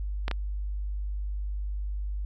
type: clicks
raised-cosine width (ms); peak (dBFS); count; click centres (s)
0.3; -14; 2; 0.281 / 0.313
effects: added 50 Hz sine -29 dBFS peak until 2.25 s